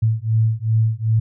sine beating tone pair, 110 / 112.6 Hz, A2 / A2, 0 / +40 cents, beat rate 2.6 Hz, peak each -18 / -18 dBFS, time 0.02-1.2 s, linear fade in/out 10 ms, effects none

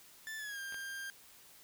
40% pulse tone with pitch glide, 1760 to 1595.4 Hz, A6 to G6, 0 to +30 cents, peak -40 dBFS, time 0.27-1.1 s, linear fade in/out 0 ms, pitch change -170 cents, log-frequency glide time 0.37-0.6 s
clicks, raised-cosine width 0.3 ms, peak -35 / -32 dBFS, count 2, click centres 0.724 / 0.744 s
effects white hiss -59 dBFS RMS until 1.63 s

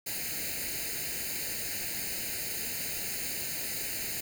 white noise with comb filter, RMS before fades -35 dBFS, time 0.06-4.21 s, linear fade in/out 10 ms, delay 0.44 ms, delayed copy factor +0.85, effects none

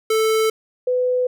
square / sine tone pair in turn, 440 / 501.1 Hz, A4 / B4, 0 / +25 cents, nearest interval major second, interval 225 cents, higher second, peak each -16 dBFS, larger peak neither, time 0.1-0.5 / 0.87-1.27 s, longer neither, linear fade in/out 5 ms, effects none

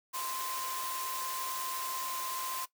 sine tone in noise, 1042 Hz, C6, 7 cents flat, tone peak -38 dBFS, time 0.13-2.66 s, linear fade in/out 20 ms, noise white, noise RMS -39 dBFS, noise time 0.13-2.66 s, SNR -2 dB, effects noise-tail reverb RT60 0.1 s tail -17 dB re dry + high-pass 400 Hz 12 dB/octave

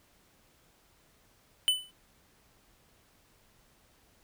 square tone with exponential decay, 3005 Hz, F#7, 26 cents sharp, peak -20 dBFS, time 1.68-1.91 s, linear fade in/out 0 ms, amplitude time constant 50 ms, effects pink hiss -65 dBFS RMS until 4.23 s

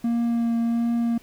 triangle tone with vibrato, 233.3 Hz, A#3, 2 cents sharp, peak -18 dBFS, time 0.04-1.18 s, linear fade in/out 5 ms, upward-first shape triangle, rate 1.4 Hz, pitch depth 14 cents each way, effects pink hiss -53 dBFS RMS until 1.22 s

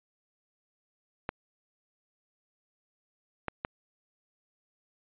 clicks, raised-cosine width 0.5 ms, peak -16 dBFS, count 3, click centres 1.291 / 3.483 / 3.649 s, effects resampled to 8000 Hz

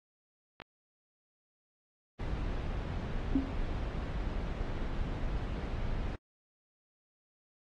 clicks, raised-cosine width 0.3 ms, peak -26 dBFS, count 2, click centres 0.601 / 0.619 s
brown noise, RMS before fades -35 dBFS, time 2.19-6.16 s, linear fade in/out 10 ms
sine tone with exponential decay, 268.9 Hz, C4, 47 cents sharp, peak -22 dBFS, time 3.35-3.55 s, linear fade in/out 5 ms, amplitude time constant 42 ms
effects low-pass 4000 Hz 12 dB/octave + AAC 32 kbps

